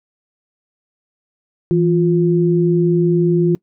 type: tone pair together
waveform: sine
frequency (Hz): 165.93 / 351.6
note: E3 / F4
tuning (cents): +12 / +12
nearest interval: octave + minor second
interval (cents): 1300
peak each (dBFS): -14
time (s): 1.71-3.55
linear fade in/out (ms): 0
effects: noise-tail reverb RT60 0.1 s tail -23 dB re dry